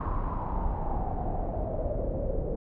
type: noise with low-pass filter sweep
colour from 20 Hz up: brown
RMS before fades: -30 dBFS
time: 0-2.56 s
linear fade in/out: 10 ms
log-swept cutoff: 1100 to 500 Hz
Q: 6.2
effects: none